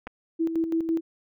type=clicks; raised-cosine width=0.5 ms; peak=-21 / -25 dBFS; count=2; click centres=0.07 / 0.074 s
type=tone with tremolo; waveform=sine; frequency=327.8 Hz; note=E4; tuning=10 cents flat; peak=-21 dBFS; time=0.39-1.01 s; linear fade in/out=20 ms; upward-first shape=square; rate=6 Hz; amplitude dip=55%
effects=none